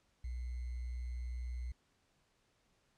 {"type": "tone with sample-and-hold", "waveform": "sine", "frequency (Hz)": 61, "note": "B1", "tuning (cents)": -21, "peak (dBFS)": -38, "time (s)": [0.24, 1.72], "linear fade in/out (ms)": 5, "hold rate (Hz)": 2100, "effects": ["pink hiss -75 dBFS RMS until 2.97 s", "low-pass 8000 Hz 12 dB/octave"]}